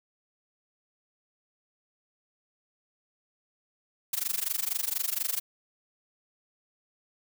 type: noise with amplitude modulation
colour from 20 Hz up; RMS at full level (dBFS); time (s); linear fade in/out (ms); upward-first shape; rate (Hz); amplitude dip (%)
blue; -27; 4.13-5.4; 5; sine; 24.2; 95
effects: none